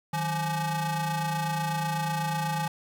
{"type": "ring-modulated tone", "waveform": "40% pulse", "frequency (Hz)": 342.7, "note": "F4", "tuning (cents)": -33, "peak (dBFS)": -23, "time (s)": [0.13, 2.68], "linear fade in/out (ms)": 5, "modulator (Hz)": 500, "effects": []}